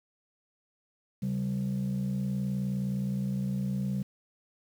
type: tone pair together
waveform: sine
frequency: 135.03 / 194.4 Hz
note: C#3 / G3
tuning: -45 / -14 cents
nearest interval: tritone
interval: 631 cents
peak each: -30 / -28 dBFS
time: 1.22-4.03 s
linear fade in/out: 10 ms
effects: tanh soft clip ceiling -25 dBFS + 9-bit